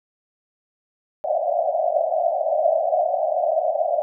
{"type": "band-pass noise", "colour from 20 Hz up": "white", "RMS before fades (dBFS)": -21, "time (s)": [1.24, 4.02], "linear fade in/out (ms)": 0, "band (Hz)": [590, 720], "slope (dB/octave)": 96, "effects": []}